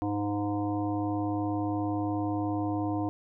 harmonic tone, 102.9 Hz, G#2, 16 cents flat, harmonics 1 / 3 / 5 / 7 / 9 / 10, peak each -34 / -29 / -41 / -36 / -41 / -44 dBFS, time 0.02-3.09 s, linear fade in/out 0 ms, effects none

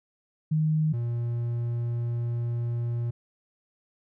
sine / triangle tone pair in turn, 155.56 / 118.51 Hz, D#3 / A#2, 0 / +29 cents, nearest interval perfect fourth, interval 471 cents, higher first, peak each -21 / -24 dBFS, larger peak first, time 0.51-0.93 / 0.93-3.11 s, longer second, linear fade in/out 10 ms, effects none

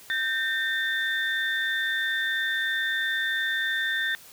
sine tone cluster, 1563 / 1820 / 3568 Hz, G6 / A#6 / A7, -6 / -42 / +23 cents, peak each -30 / -26 / -32 dBFS, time 0.1-4.15 s, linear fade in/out 0 ms, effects white hiss -49 dBFS RMS until 4.32 s

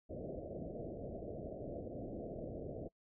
white low-pass noise, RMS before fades -45 dBFS, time 0.09-2.89 s, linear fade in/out 20 ms, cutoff 670 Hz, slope 96 dB/octave, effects noise-tail reverb RT60 0.1 s tail -26 dB re dry

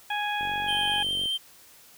harmonic tone, 830.6 Hz, G#5, in tune, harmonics 1 / 2 / 3 / 4, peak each -29 / -32 / -34 / -35 dBFS, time 0.1-1.03 s, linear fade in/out 5 ms
click train, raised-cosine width 2 ms, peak -29 dBFS, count 41, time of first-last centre 0.41-1.257 s, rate 47.2 Hz
triangle tone with vibrato, 3136 Hz, G7, in tune, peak -24 dBFS, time 0.67-1.38 s, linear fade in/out 20 ms, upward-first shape sine, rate 9.4 Hz, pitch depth 13 cents each way
effects white hiss -53 dBFS RMS until 1.97 s

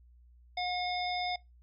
harmonic tone, 721 Hz, F#5, 45 cents flat, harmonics 1 / 3 / 5 / 7, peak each -33 / -38 / -40 / -41 dBFS, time 0.57-1.36 s, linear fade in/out 5 ms, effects noise-tail reverb RT60 0.2 s tail -22 dB re dry + added 60 Hz sine -56 dBFS peak until 1.62 s

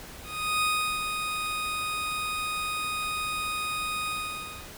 20% pulse tone with ADSR envelope, 1244.5 Hz, D#6, in tune, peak -18 dBFS, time 0.23-4.7 s, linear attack 390 ms, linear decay 370 ms, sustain -6 dB, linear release 610 ms, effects pink hiss -44 dBFS RMS until 4.77 s

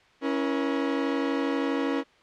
40% pulse chord, A# diminished, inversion first, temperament equal with one note detuned, 277.2 / 329.6 / 476 Hz, C#4 / E4 / A#4, 0 / 0 / +36 cents, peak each -26 / -31 / -30 dBFS, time 0.21-2.04 s, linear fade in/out 50 ms, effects white hiss -58 dBFS RMS until 2.22 s + low-pass 3000 Hz 12 dB/octave

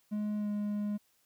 triangle tone with pitch glide, 210 to 207.3 Hz, G#3 to G#3, +19 to -3 cents, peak -29 dBFS, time 0.11-0.98 s, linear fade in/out 20 ms, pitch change -22 cents, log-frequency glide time 0.37-0.48 s, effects white hiss -71 dBFS RMS until 1.25 s

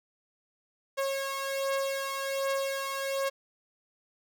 sawtooth beating tone pair, 545 / 546.3 Hz, C#5 / C#5, -29 / -25 cents, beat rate 1.3 Hz, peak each -27 / -31 dBFS, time 0.97-3.3 s, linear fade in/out 20 ms, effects none

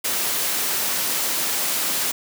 white high-pass noise, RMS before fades -23 dBFS, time 0.04-2.12 s, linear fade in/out 10 ms, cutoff 170 Hz, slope 12 dB/octave, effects none

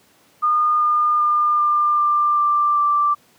sine tone with pitch steps, 1219 / 1211.3 / 1203.6 / 1196 / 1188.4 / 1180.9 / 1173.4 Hz, D#6 / D#6 / D6 / D6 / D6 / D6 / D6, -36 / -47 / +42 / +31 / +20 / +9 / -2 cents, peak -14 dBFS, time 0.42-3.15 s, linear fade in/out 20 ms, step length 390 ms, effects pink hiss -55 dBFS RMS until 3.38 s + high-pass 150 Hz 12 dB/octave

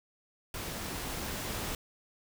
pink noise with level ramp, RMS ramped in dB -39 to -36 dBFS, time 0.54-1.75 s, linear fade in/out 2 ms, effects none

